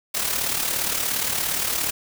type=noise with amplitude modulation; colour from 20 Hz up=white; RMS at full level=-22 dBFS; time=0.14-1.91 s; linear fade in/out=10 ms; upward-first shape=sine; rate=37.2 Hz; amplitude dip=55%; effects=none